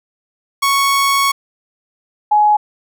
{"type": "tone pair in turn", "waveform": ["sawtooth", "sine"], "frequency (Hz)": [1108.7, 840.3], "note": ["C#6", "G#5"], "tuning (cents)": [0, 20], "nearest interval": "perfect fourth", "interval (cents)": 480, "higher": "first", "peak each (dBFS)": -8, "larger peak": "neither", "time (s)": [[0.62, 1.32], [2.31, 2.57]], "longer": "first", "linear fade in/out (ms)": 10, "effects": []}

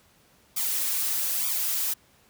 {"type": "noise with flanger", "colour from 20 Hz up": "blue", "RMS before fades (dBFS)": -27, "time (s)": [0.56, 1.94], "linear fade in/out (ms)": 10, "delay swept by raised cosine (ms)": [0.85, 6.15], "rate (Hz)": 1.1, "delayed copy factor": 0.9, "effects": ["pink hiss -60 dBFS RMS until 2.29 s", "high-pass 60 Hz 12 dB/octave"]}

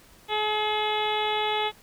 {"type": "harmonic tone", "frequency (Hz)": 425.7, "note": "G#4", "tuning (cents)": 43, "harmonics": [1, 2, 3, 4, 5, 6, 7, 8, 9], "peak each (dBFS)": [-30, -27, -36, -39, -34, -37, -37, -32, -38], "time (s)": [0.28, 1.72], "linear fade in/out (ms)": 50, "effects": ["pink hiss -54 dBFS RMS until 1.82 s"]}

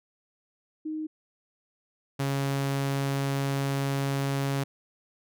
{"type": "tone pair in turn", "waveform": ["sine", "sawtooth"], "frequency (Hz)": [311.1, 138.1], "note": ["D#4", "C#3"], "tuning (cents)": [0, -6], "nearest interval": "octave + major second", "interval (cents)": 1406, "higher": "first", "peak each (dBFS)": [-30, -22], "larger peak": "second", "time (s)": [[0.85, 1.07], [2.19, 4.64]], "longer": "second", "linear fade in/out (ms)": 10, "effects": []}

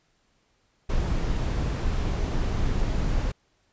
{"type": "noise", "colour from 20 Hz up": "brown", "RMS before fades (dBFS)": -25, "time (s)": [0.89, 3.32], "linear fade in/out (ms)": 10, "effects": ["pink hiss -68 dBFS RMS until 3.72 s", "resampled to 16000 Hz"]}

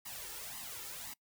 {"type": "noise with flanger", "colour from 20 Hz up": "white", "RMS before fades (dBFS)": -45, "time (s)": [0.05, 1.14], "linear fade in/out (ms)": 10, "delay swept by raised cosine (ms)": [1, 2.3], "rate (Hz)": 1.9, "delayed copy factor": 0.75, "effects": ["noise-tail reverb RT60 0.1 s tail -23 dB re dry"]}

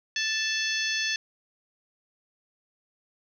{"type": "harmonic tone with a mistuned harmonic", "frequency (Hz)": 880, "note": "A5", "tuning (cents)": 0, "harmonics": [2, 3, 4, 5, 6, 7], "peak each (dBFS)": [-30, -32, -33, -34, -35, -35], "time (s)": [0.16, 1.16], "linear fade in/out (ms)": 2, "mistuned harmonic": 4, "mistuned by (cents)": -45, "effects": ["10-bit"]}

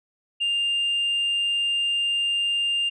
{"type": "tone", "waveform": "sine", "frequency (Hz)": 2801, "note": "F7", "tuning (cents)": 4, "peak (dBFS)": -19, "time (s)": [0.4, 2.9], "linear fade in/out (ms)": 20, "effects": ["tanh soft clip ceiling -19 dBFS"]}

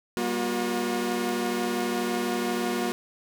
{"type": "tone cluster", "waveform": "sawtooth", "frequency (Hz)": [196.5, 238.6, 360.8], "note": ["G3", "A#3", "F#4"], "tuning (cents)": [4, 41, -44], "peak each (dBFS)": [-30, -25, -25], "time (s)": [0.17, 2.92], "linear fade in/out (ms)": 0, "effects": []}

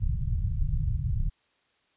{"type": "low-pass noise", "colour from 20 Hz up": "pink", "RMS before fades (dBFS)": -27, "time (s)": [0, 1.3], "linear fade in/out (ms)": 20, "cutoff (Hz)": 150, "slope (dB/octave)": 48, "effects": ["white hiss -69 dBFS RMS until 1.96 s", "resampled to 8000 Hz"]}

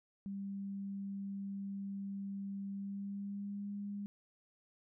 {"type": "tone with pitch glide", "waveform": "sine", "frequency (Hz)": [197.6, 202.6], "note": ["G3", "G#3"], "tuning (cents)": [14, -43], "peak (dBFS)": -39, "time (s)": [0.26, 4.06], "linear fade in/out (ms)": 0, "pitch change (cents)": 43, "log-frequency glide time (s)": [2.71, 3.71], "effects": []}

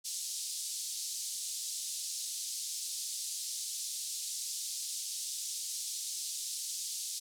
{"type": "band-pass noise", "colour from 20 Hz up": "white", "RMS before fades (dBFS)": -39, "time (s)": [0.04, 7.2], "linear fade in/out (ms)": 20, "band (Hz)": [4100, 9400], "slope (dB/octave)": 24, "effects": []}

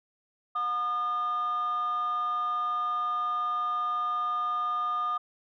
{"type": "tone pair together", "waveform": "sine", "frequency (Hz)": [724, 1217.6], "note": ["F#5", "D#6"], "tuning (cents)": [-38, -38], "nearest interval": "major sixth", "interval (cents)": 900, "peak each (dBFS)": [-36, -25], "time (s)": [0.55, 5.18], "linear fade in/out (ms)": 10, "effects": ["tanh soft clip ceiling -24 dBFS"]}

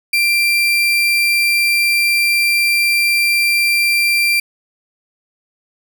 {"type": "tone", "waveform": "35% pulse", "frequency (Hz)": 2364, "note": "D7", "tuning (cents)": 11, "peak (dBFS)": -10, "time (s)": [0.13, 4.4], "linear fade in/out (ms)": 5, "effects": []}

